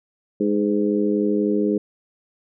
harmonic tone with a mistuned harmonic, 103.83 Hz, G#2, in tune, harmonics 2 / 3 / 4 / 5, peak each -22 / -22 / -22 / -29 dBFS, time 0.4-1.78 s, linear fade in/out 5 ms, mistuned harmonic 5, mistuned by -38 cents, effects none

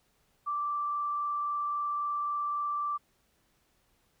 sine tone with frequency modulation, 1171 Hz, D6, 5 cents flat, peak -29 dBFS, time 0.46-2.98 s, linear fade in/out 20 ms, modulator 23.7 Hz, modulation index 0.35, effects pink hiss -71 dBFS RMS until 4.2 s

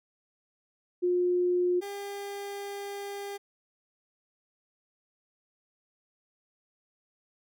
sine / 30% pulse tone pair in turn, 357 / 402 Hz, F4 / G4, +38 / +44 cents, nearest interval major second, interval 206 cents, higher second, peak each -23 / -33 dBFS, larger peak first, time 1.02-1.81 / 1.81-3.38 s, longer second, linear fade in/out 20 ms, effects none

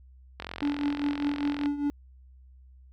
click train, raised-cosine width 0.3 ms, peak -19 dBFS, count 56, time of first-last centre 0.4-1.659 s, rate 43.7 Hz
triangle tone with tremolo, 288.4 Hz, D4, 31 cents flat, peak -21 dBFS, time 0.62-1.9 s, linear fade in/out 0 ms, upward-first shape triangle, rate 5 Hz, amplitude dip 75%
effects added 64 Hz sine -50 dBFS peak until 2.92 s

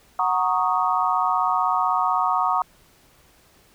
sine chord, D# minor seventh, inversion first, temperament equal, 740 / 932.3 / 1108.7 / 1244.5 Hz, F#5 / A#5 / C#6 / D#6, 0 / 0 / 0 / 0 cents, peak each -24 dBFS, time 0.19-2.62 s, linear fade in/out 2 ms, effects pink hiss -56 dBFS RMS until 3.74 s

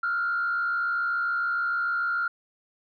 sine tone with frequency modulation, 1396.9 Hz, F6, in tune, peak -23 dBFS, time 0.03-2.28 s, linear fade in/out 5 ms, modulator 66.8 Hz, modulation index 0.68, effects tanh soft clip ceiling -19 dBFS

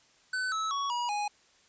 square tone with pitch steps, 1511 / 1300.3 / 1119 / 962.9 / 828.7 Hz, F#6 / E6 / C#6 / B5 / G#5, +36 / -24 / +16 / -44 / -4 cents, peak -30 dBFS, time 0.33-1.28 s, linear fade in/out 5 ms, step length 190 ms, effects white hiss -63 dBFS RMS until 1.68 s + resampled to 16000 Hz

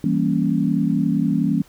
sine chord, E diminished seventh, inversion none, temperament equal, 164.81 / 196 / 233.1 / 277.2 Hz, E3 / G3 / Bb3 / Db4, 0 / 0 / 0 / 0 cents, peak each -22 dBFS, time 0.04-1.62 s, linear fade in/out 2 ms, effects pink hiss -52 dBFS RMS until 1.68 s

